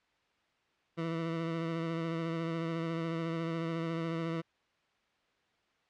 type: tone with vibrato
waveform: 20% pulse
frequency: 164.81 Hz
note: E3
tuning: in tune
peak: -28 dBFS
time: 0.97-4.42 s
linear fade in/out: 20 ms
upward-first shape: sine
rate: 14 Hz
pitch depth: 25 cents each way
effects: white hiss -72 dBFS RMS until 5.89 s + low-pass 3000 Hz 12 dB/octave